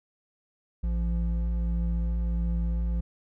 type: tone pair together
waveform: triangle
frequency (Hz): 56.77 / 171.8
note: A#1 / F3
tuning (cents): -45 / -28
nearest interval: octave + perfect fifth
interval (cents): 1917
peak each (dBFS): -23 / -31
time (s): 0.83-3.01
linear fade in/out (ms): 10
effects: none